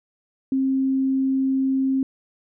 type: tone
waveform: sine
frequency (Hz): 266.4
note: C4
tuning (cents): +31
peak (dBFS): -18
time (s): 0.52-2.03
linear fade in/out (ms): 2
effects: none